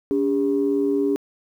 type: tone pair together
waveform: sine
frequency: 284.6 / 402.5 Hz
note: C#4 / G4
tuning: +46 / +46 cents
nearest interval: tritone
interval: 600 cents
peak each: -20 dBFS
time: 0.11-1.16 s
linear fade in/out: 0 ms
effects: tanh soft clip ceiling -11 dBFS + 9-bit